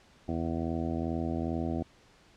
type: harmonic tone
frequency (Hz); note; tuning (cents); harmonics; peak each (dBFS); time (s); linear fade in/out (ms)
82.41; E2; 0; 1 / 2 / 3 / 4 / 5 / 6 / 7 / 8 / 9; -36 / -37 / -34 / -36 / -45 / -45 / -45 / -42 / -43; 0.28-1.83; 5
effects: pink hiss -60 dBFS RMS until 2.36 s + low-pass 6000 Hz 12 dB/octave